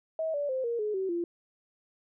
sine tone with pitch steps, 641 / 577.7 / 520.7 / 469.2 / 422.9 / 381.1 / 343.5 Hz, E5 / D5 / C5 / A#4 / G#4 / G4 / F4, -49 / -29 / -8 / +11 / +31 / -49 / -29 cents, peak -28 dBFS, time 0.19-1.24 s, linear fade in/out 2 ms, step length 150 ms, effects none

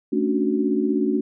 sine chord, D major seventh, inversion second, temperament equal, 220 / 277.2 / 293.7 / 370 Hz, A3 / C#4 / D4 / F#4, 0 / 0 / 0 / 0 cents, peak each -24 dBFS, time 0.12-1.21 s, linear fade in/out 10 ms, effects none

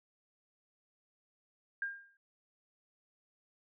sine tone with exponential decay, 1606 Hz, G6, 41 cents sharp, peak -31 dBFS, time 1.82-2.17 s, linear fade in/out 2 ms, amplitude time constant 74 ms, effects none

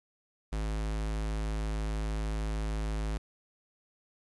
square tone, 53.2 Hz, G#1, 42 cents sharp, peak -31 dBFS, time 0.52-3.18 s, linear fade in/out 10 ms, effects resampled to 24000 Hz + 10-bit

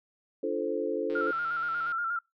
sine chord, D minor seventh, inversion none, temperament equal with one note detuned, 293.7 / 345.2 / 440 / 523.3 Hz, D4 / F4 / A4 / C5, 0 / -20 / 0 / 0 cents, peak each -35 / -34 / -31 / -34 dBFS, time 0.43-1.31 s, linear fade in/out 5 ms
click train, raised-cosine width 0.3 ms, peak -33 dBFS, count 127, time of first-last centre 1.1-1.918 s, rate 154 Hz
sine tone with vibrato, 1378 Hz, F6, 24 cents flat, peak -28 dBFS, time 1.15-2.19 s, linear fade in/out 5 ms, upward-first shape square, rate 8.4 Hz, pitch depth 46 cents each way
effects noise-tail reverb RT60 0.2 s tail -26 dB re dry

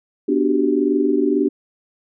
sine chord, G major seventh, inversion first, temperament equal, 246.9 / 293.7 / 370 / 392 Hz, B3 / D4 / F#4 / G4, 0 / 0 / 0 / 0 cents, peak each -22 / -18 / -22 / -20 dBFS, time 0.28-1.49 s, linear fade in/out 10 ms, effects none

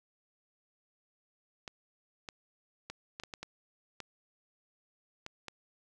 clicks, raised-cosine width 0.2 ms, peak -24 dBFS, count 10, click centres 1.678 / 2.288 / 2.9 / 3.199 / 3.236 / 3.338 / 3.43 / 4.003 / 5.264 / 5.483 s, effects none

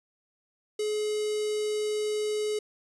square tone with notch filter, 423.8 Hz, G#4, 35 cents sharp, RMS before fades -29 dBFS, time 0.79-2.59 s, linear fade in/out 5 ms, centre 1400 Hz, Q 0.71, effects resampled to 24000 Hz

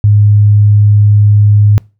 sine tone, 103.83 Hz, G#2, in tune, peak -3 dBFS, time 0.04-1.78 s, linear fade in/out 0 ms, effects noise-tail reverb RT60 0.3 s tail -25 dB re dry

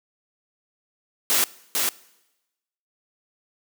white noise with echo, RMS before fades -20 dBFS, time 1.3-1.44 s, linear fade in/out 0 ms, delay 450 ms, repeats 1, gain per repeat -3 dB, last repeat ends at 1.89 s, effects noise-tail reverb RT60 1.0 s tail -22 dB re dry + high-pass 200 Hz 12 dB/octave

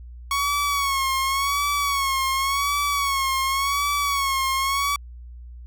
sawtooth tone with vibrato, 1108.7 Hz, C#6, in tune, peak -17 dBFS, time 0.31-4.96 s, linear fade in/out 2 ms, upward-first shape sine, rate 0.9 Hz, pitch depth 64 cents each way, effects added 60 Hz sine -37 dBFS peak until 5.66 s

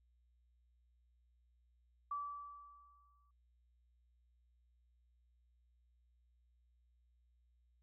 sine tone with exponential decay, 1156 Hz, D6, 28 cents flat, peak -37 dBFS, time 2.11-3.31 s, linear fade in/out 5 ms, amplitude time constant 260 ms, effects added 60 Hz sine -70 dBFS peak until 7.82 s

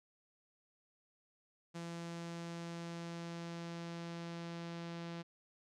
sawtooth tone with low-pass filter sweep, 169.3 Hz, E3, 46 cents sharp, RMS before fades -45 dBFS, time 1.74-5.23 s, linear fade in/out 20 ms, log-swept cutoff 7300 to 4600 Hz, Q 1.2, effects none

